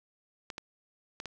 clicks, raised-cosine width 0.2 ms, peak -21 dBFS, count 4, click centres 0.502 / 0.581 / 1.201 / 1.257 s, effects none

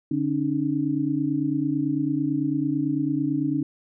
sine tone cluster, 145.4 / 274.5 / 303.5 Hz, D3 / C#4 / D#4, -17 / -17 / -43 cents, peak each -29 / -25 / -25 dBFS, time 0.11-3.63 s, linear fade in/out 5 ms, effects none

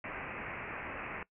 white low-pass noise, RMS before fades -42 dBFS, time 0.04-1.23 s, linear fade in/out 2 ms, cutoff 2600 Hz, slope 96 dB/octave, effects noise-tail reverb RT60 0.1 s tail -21 dB re dry

